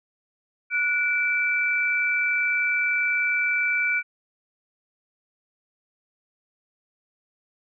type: tone pair together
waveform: sine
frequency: 1466.6 / 2325 Hz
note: F#6 / D7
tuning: -16 / -18 cents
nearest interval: minor sixth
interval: 798 cents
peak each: -25 / -22 dBFS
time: 0.7-4.03 s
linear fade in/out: 50 ms
effects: none